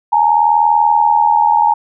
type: tone pair together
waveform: sine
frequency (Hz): 842.5 / 923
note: G#5 / A#5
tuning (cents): +25 / -17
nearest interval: major second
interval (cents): 158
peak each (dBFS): -11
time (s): 0.12-1.74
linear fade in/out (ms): 10
effects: none